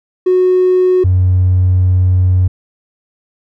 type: tone pair in turn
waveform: triangle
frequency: 367.2 / 91.8 Hz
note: F#4 / F#2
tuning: -13 / -13 cents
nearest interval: 2 octaves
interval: 2400 cents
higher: first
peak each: -4 dBFS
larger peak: neither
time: 0.26-1.04 / 1.04-2.48 s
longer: second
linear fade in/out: 10 ms
effects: tanh soft clip ceiling -4 dBFS